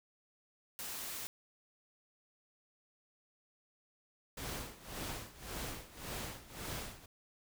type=noise; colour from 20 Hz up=white; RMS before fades=-43 dBFS; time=0.79-1.27 s; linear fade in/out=0 ms
type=noise with tremolo; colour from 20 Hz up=pink; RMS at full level=-41 dBFS; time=4.37-7.06 s; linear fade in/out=5 ms; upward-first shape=sine; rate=1.8 Hz; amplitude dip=85%
effects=none